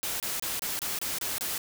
white noise bursts, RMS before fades -32 dBFS, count 8, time 0.03-1.579 s, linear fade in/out 0 ms, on 170 ms, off 27 ms, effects none

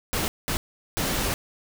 pink noise bursts at uneven times, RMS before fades -26 dBFS, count 3, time 0.13-0.28 / 0.48-0.57 / 0.97-1.34 s, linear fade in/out 0 ms, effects none

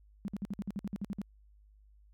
sine tone bursts, 199.9 Hz, G3, 34 cents sharp, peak -33 dBFS, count 12, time 0.25-1.216 s, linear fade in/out 0 ms, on 31 ms, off 54 ms, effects added 51 Hz sine -58 dBFS peak until 2.13 s

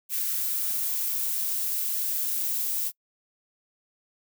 violet noise with high-pass filter sweep, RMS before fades -28 dBFS, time 0.09-2.92 s, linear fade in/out 50 ms, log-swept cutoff 1700 to 200 Hz, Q 1.9, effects noise-tail reverb RT60 0.1 s tail -26 dB re dry

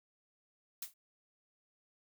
blue noise with exponential decay, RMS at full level -36 dBFS, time 0.82-0.94 s, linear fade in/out 5 ms, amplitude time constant 26 ms, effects none

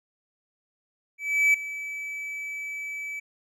triangle tone with ADSR envelope, 2300 Hz, D7, 37 cents flat, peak -14 dBFS, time 1.18-3.2 s, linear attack 360 ms, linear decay 5 ms, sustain -16 dB, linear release 10 ms, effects none

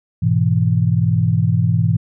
sine chord, E major, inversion first, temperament equal, 103.83 / 123.47 / 164.81 Hz, G#2 / B2 / E3, 0 / 0 / 0 cents, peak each -17 dBFS, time 0.22-1.97 s, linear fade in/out 10 ms, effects none

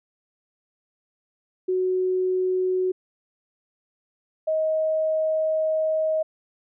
sine tone pair in turn, 370 / 630.2 Hz, F#4 / D#5, 0 / +22 cents, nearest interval major sixth, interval 922 cents, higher second, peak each -20 dBFS, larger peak neither, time 1.68-2.92 / 4.47-6.23 s, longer second, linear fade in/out 10 ms, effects none

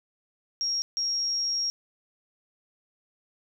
sine tone bursts at uneven times, 5588 Hz, F8, in tune, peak -25 dBFS, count 2, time 0.61-0.82 / 0.97-1.7 s, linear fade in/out 0 ms, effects 10-bit

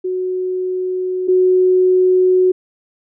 sine tone pair in turn, 368.7 / 368.7 Hz, F#4 / F#4, -6 / -6 cents, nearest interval unison, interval 0 cents, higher neither, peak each -17 / -9 dBFS, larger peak second, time 0.04-1.28 / 1.28-2.52 s, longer neither, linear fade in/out 10 ms, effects none

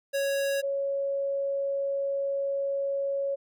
square / sine tone pair in turn, 554.4 / 554.4 Hz, C#5 / C#5, 0 / 0 cents, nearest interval unison, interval 0 cents, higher neither, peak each -26 dBFS, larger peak neither, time 0.13-0.62 / 0.62-3.36 s, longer second, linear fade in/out 20 ms, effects none

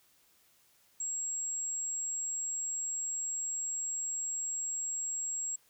sine tone, 7610 Hz, A#8, 35 cents sharp, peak -33 dBFS, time 1-5.56 s, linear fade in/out 5 ms, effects white hiss -67 dBFS RMS until 5.69 s

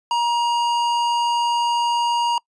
sine tone with tanh clipping, 947 Hz, A#5, 27 cents sharp, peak -19 dBFS, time 0.11-2.38 s, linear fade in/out 2 ms, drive 15 dB, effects noise-tail reverb RT60 0.1 s tail -25 dB re dry + resampled to 22050 Hz

